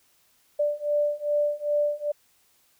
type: beating tone pair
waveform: sine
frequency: 587.3 / 589.8 Hz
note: D5 / D5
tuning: 0 / +7 cents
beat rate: 2.5 Hz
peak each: -26 / -25 dBFS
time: 0.59-2.12 s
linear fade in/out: 10 ms
effects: white hiss -64 dBFS RMS until 2.79 s